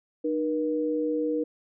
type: tone pair together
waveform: sine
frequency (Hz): 304.9 / 479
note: D#4 / A#4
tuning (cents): -35 / +47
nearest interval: minor sixth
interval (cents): 782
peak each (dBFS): -27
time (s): 0.24-1.44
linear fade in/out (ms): 10
effects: none